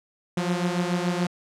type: beating tone pair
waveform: sawtooth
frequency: 174.61 / 181.61 Hz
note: F3 / F#3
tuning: 0 / -32 cents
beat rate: 7 Hz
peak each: -21 / -24 dBFS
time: 0.37-1.27 s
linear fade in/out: 5 ms
effects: low-pass 8000 Hz 12 dB/octave